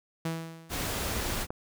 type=tone with exponential decay; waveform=sawtooth; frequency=163.7 Hz; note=E3; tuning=12 cents flat; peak=-24 dBFS; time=0.25-0.99 s; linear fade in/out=5 ms; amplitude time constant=160 ms
type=noise; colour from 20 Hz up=pink; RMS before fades=-32 dBFS; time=0.69-1.47 s; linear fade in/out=50 ms
type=click; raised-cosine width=1 ms; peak=-19 dBFS; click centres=1.505 s
effects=none